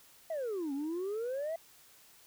sine exponential two-way sweep, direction down then up, 674 to 269.4 to 674 Hz, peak -31 dBFS, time 0.3-1.56 s, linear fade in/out 5 ms, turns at 0.73 s, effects tanh soft clip ceiling -32 dBFS + white hiss -60 dBFS RMS until 2.26 s

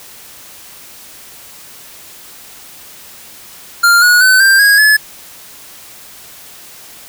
square tone with pitch steps, 1396.9 / 1455.4 / 1516.3 / 1579.8 / 1645.9 / 1714.8 Hz, F6 / F#6 / F#6 / G6 / G#6 / A6, 0 / -29 / +42 / +13 / -16 / -45 cents, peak -6 dBFS, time 3.83-4.97 s, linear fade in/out 10 ms, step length 190 ms, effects white hiss -36 dBFS RMS until 7.08 s

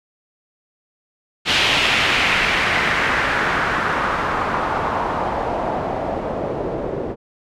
white noise with low-pass filter sweep, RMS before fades -20 dBFS, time 1.45-7.16 s, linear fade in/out 50 ms, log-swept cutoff 3200 to 460 Hz, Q 1.9, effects none

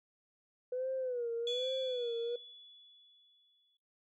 sine tone with vibrato, 493.9 Hz, B4, in tune, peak -33 dBFS, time 0.72-2.36 s, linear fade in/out 5 ms, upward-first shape sine, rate 1.2 Hz, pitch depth 110 cents each way
sine tone with exponential decay, 3420 Hz, A7, 50 cents flat, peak -33 dBFS, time 1.47-3.77 s, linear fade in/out 2 ms, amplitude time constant 500 ms
effects noise-tail reverb RT60 0.4 s tail -22 dB re dry + tanh soft clip ceiling -28 dBFS

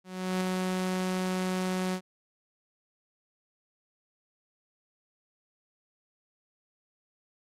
sawtooth tone with ADSR envelope, 185 Hz, F#3, in tune, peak -22 dBFS, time 0.04-2.01 s, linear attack 370 ms, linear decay 5 ms, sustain -2 dB, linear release 73 ms, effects low-pass 11000 Hz 12 dB/octave + AAC 64 kbps

